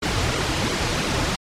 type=noise with flanger; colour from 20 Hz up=pink; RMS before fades=-22 dBFS; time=0.02-1.36 s; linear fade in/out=10 ms; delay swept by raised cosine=1.1 to 5.3 ms; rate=2.9 Hz; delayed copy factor=-0.65; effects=low-pass 6000 Hz 12 dB/octave + MP3 64 kbps